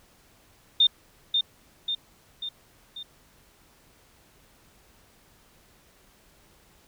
sine tone with echo, 3628 Hz, A#7, 48 cents flat, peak -15 dBFS, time 0.8-0.87 s, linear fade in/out 5 ms, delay 540 ms, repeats 4, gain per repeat -5 dB, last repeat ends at 3.03 s, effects pink hiss -59 dBFS RMS until 6.87 s

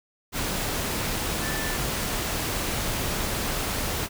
sine tone in noise, 1760 Hz, A6, in tune, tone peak -34 dBFS, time 1.4-1.79 s, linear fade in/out 50 ms, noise pink, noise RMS -28 dBFS, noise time 0.32-4.09 s, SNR -9 dB, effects none

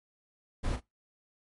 brown noise with echo, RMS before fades -31 dBFS, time 0.63-0.77 s, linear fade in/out 20 ms, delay 36 ms, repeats 1, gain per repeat -9 dB, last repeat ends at 0.806 s, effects noise-tail reverb RT60 0.2 s tail -23 dB re dry + MP3 48 kbps

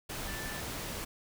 sine tone in noise, 1760 Hz, A6, in tune, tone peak -43 dBFS, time 0.27-0.61 s, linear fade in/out 10 ms, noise pink, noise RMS -39 dBFS, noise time 0.09-1.05 s, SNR -7 dB, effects none

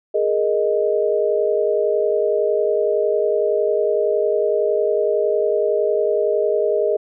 sine chord, Ab suspended second, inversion none, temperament equal, 415.3 / 466.2 / 622.3 Hz, Ab4 / Bb4 / Eb5, 0 / 0 / 0 cents, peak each -19 / -21 / -20 dBFS, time 0.14-6.97 s, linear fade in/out 10 ms, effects none

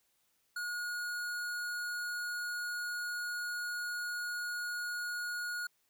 sine tone with hard clipping, 1443 Hz, F#6, 44 cents flat, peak -37 dBFS, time 0.56-5.67 s, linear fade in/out 5 ms, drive 17 dB, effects white hiss -75 dBFS RMS until 5.89 s

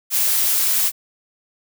blue noise, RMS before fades -18 dBFS, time 0.1-0.92 s, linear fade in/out 50 ms, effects none

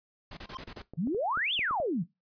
pink noise bursts, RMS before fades -43 dBFS, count 6, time 0.31-0.821 s, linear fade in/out 5 ms, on 61 ms, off 29 ms
square tone with exponential growth, 1048 Hz, C6, 2 cents sharp, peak -34 dBFS, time 0.45-0.57 s, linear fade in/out 1 ms, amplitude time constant 24 ms
clicks, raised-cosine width 2 ms, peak -30 dBFS, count 8, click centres 0.773 / 0.936 / 1.073 / 1.147 / 1.374 / 1.592 / 1.71 / 1.801 s
sine exponential two-way sweep, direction up then down, 146.83 to 3615 to 146.83 Hz, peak -27 dBFS, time 0.97-2.04 s, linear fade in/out 20 ms, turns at 1.54 s
effects noise-tail reverb RT60 0.2 s tail -19 dB re dry + resampled to 11025 Hz

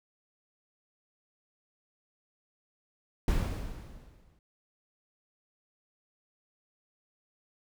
brown noise with exponential decay, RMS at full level -25 dBFS, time 3.28-4.39 s, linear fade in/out 2 ms, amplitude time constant 240 ms, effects none

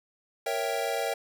square chord, A# diminished seventh, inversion none, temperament equal, 466.2 / 554.4 / 659.3 / 784 Hz, A#4 / C#5 / E5 / G5, 0 / 0 / 0 / 0 cents, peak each -34 dBFS, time 0.46-1.14 s, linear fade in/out 5 ms, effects none

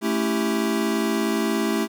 square chord, A dominant seventh, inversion none, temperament equal, 220 / 277.2 / 329.6 / 392 Hz, A3 / C#4 / E4 / G4, 0 / 0 / 0 / 0 cents, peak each -25 / -30 / -27 / -28 dBFS, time 0.01-1.88 s, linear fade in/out 50 ms, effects none

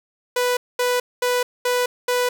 sawtooth tone bursts, 493.9 Hz, B4, in tune, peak -14 dBFS, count 5, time 0.36-2.29 s, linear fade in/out 5 ms, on 210 ms, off 220 ms, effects none

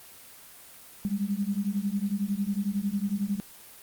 sine beating tone pair, 195.5 / 206.5 Hz, G3 / G#3, -4 / -10 cents, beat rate 11 Hz, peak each -29 dBFS, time 1.05-3.4 s, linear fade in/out 0 ms, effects white hiss -49 dBFS RMS until 3.82 s + Opus 24 kbps

